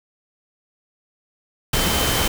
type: tone in noise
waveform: sine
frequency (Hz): 3084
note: G7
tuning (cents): -29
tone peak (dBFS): -27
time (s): 1.73-2.28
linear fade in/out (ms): 5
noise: pink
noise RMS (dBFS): -20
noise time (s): 1.73-2.28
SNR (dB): -10
effects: none